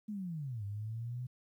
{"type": "linear two-way sweep", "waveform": "sine", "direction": "down then up", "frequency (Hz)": [217.8, 99.3, 127.1], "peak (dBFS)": -37, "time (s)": [0.08, 1.27], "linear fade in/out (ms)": 10, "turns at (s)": 0.64, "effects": ["12-bit"]}